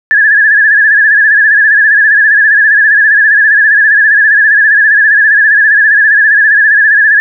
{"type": "tone with vibrato", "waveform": "sine", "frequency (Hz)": 1703, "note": "G#6", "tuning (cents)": 43, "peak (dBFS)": -3, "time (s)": [0.11, 7.2], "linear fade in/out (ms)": 0, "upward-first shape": "sine", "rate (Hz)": 15, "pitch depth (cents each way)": 78, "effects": []}